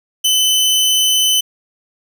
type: tone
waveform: sawtooth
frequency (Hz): 3032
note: F#7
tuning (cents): +42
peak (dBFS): -8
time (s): 0.24-1.41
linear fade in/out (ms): 10
effects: none